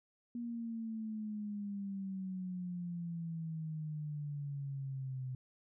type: exponential sweep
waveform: sine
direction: down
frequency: 239.2 to 127.7 Hz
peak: -38 dBFS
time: 0.35-5.35 s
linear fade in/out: 2 ms
effects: none